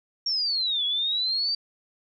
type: exponential two-way sweep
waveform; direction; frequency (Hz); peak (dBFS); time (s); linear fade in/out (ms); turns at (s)
sine; down then up; 5588 to 3343 to 4676; -23; 0.26-1.55; 5; 0.85
effects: none